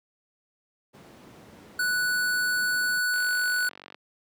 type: noise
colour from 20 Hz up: brown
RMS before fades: -40 dBFS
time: 0.93-3 s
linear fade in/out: 20 ms
type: tone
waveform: square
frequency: 1480 Hz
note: F#6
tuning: in tune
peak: -24 dBFS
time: 1.79-3.69 s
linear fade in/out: 5 ms
type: click train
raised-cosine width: 0.3 ms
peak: -27 dBFS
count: 39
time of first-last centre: 3.14-3.945 s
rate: 47.2 Hz
effects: high-pass 200 Hz 12 dB/octave